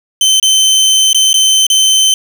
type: tone with dropouts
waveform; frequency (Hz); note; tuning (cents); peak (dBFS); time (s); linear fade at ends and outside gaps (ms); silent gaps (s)
25% pulse; 3082; G7; -30; -3; 0.21-2.14; 2; 0.399-0.427 / 1.131-1.146 / 1.331-1.341 / 1.667-1.7
effects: none